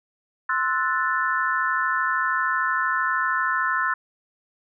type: chord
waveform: sine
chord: F# half-diminished seventh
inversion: second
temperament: equal with one note detuned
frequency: 1046.5 / 1318.5 / 1471.5 / 1760 Hz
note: C6 / E6 / F#6 / A6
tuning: 0 / 0 / -10 / 0 cents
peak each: -26 dBFS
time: 0.49-3.94 s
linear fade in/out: 5 ms
effects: none